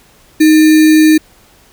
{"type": "tone with sample-and-hold", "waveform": "sine", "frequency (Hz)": 311.9, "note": "D#4", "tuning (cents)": 4, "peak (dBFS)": -3, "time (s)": [0.4, 1.18], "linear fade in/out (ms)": 10, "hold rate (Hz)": 2100, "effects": ["pink hiss -46 dBFS RMS until 1.72 s"]}